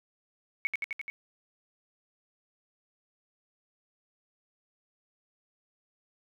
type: tone with echo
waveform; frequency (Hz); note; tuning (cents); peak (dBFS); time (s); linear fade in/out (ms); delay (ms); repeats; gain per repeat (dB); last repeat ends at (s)
sine; 2217; C#7; 0; -25; 0.65-0.67; 0; 86; 5; -2; 1.1
effects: none